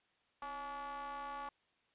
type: ring-modulated tone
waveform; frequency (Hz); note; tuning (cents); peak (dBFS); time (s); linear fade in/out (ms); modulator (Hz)
square; 146.83; D3; 0; -40; 0.42-1.49; 2; 994
effects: white hiss -75 dBFS RMS until 1.94 s + resampled to 8000 Hz